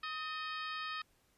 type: harmonic tone with a mistuned harmonic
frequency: 629 Hz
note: D#5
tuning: 19 cents sharp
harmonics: 2 / 3 / 4 / 5 / 6 / 7 / 8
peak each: -41 / -45 / -47 / -49 / -51 / -52 / -53 dBFS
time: 0.03-1.02 s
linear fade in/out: 5 ms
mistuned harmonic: 3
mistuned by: -62 cents
effects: pink hiss -72 dBFS RMS until 1.37 s + resampled to 32000 Hz